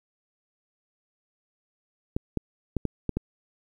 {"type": "clicks", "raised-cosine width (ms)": 3, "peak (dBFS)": -13, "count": 6, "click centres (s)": [2.165, 2.373, 2.767, 2.853, 3.093, 3.17], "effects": ["9-bit"]}